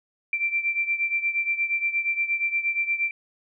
sine beating tone pair, 2349 / 2357.5 Hz, D7 / D7, 0 / +6 cents, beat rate 8.5 Hz, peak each -24 / -28 dBFS, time 0.33-3.11 s, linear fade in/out 2 ms, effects none

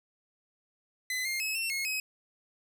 sawtooth tone with pitch steps, 2020 / 2119 / 2574 / 2701 / 2164 / 2543 Hz, B6 / C7 / E7 / E7 / C#7 / D#7, +39 / +21 / -42 / +42 / -42 / +37 cents, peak -27 dBFS, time 1.1-2 s, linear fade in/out 2 ms, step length 150 ms, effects none

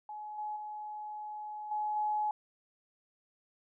sine tone with level steps, 846 Hz, G#5, 32 cents sharp, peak -40 / -35 / -39 / -31 / -29 dBFS, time 0.09-2.31 s, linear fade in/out 2 ms, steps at 0.38 / 0.56 / 1.71 / 1.96 s, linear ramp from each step 5 ms, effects none

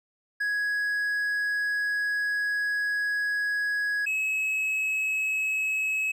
triangle tone pair in turn, 1667 / 2572 Hz, G#6 / E7, +6 / -43 cents, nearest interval minor sixth, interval 751 cents, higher second, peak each -23 dBFS, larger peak neither, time 0.4-4.06 / 4.06-6.12 s, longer first, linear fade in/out 10 ms, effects none

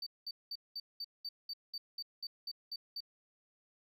sine tone bursts, 4595 Hz, D8, 39 cents flat, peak -36 dBFS, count 13, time 0.02-3.005 s, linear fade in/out 5 ms, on 45 ms, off 200 ms, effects tanh soft clip ceiling -38 dBFS

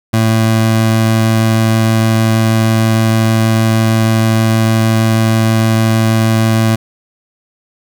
25% pulse tone, 111.7 Hz, A2, 27 cents sharp, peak -5 dBFS, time 0.13-6.76 s, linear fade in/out 10 ms, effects none

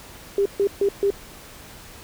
sine tone bursts, 399.3 Hz, G4, 32 cents sharp, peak -16 dBFS, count 4, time 0.38-1.104 s, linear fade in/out 2 ms, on 76 ms, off 140 ms, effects pink hiss -43 dBFS RMS until 2.03 s

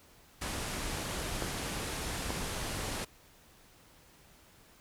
pink low-pass noise, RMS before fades -37 dBFS, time 0.41-3.05 s, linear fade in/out 10 ms, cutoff 12000 Hz, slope 48 dB/octave
clicks, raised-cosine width 1 ms, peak -20 dBFS, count 2, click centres 1.423 / 2.305 s
effects pink hiss -60 dBFS RMS until 4.8 s

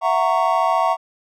triangle chord, F# dominant seventh, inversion third, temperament just, 666 / 740 / 925 / 1110 Hz, E5 / F#5 / A#5 / C#6, +18 / 0 / -14 / +2 cents, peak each -19 dBFS, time 0.01-0.97 s, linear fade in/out 50 ms, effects none

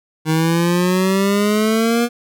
25% pulse exponential sweep, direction up, 156.4 to 240.3 Hz, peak -10 dBFS, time 0.25-2.09 s, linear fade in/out 50 ms, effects none

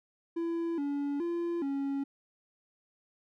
triangle tone with pitch steps, 335.4 / 284.7 / 342.2 / 277 Hz, E4 / C#4 / F4 / C#4, +30 / +46 / -35 / -1 cents, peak -28 dBFS, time 0.36-2.04 s, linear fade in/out 10 ms, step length 420 ms, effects none

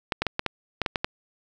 clicks, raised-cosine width 0.3 ms, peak -8 dBFS, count 9, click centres 0.122 / 0.22 / 0.267 / 0.394 / 0.463 / 0.817 / 0.862 / 0.958 / 1.045 s, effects none

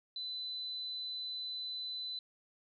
sine tone, 4010 Hz, B7, 26 cents sharp, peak -38 dBFS, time 0.16-2.19 s, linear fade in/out 2 ms, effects none

